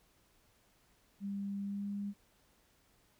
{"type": "tone with pitch glide", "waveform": "sine", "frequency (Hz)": [199.4, 202], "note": ["G3", "G#3"], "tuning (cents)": [30, -48], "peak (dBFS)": -36, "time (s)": [1.2, 2.14], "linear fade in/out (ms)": 50, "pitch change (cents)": 22, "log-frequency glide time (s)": [1.62, 1.87], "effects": ["pink hiss -70 dBFS RMS until 3.19 s"]}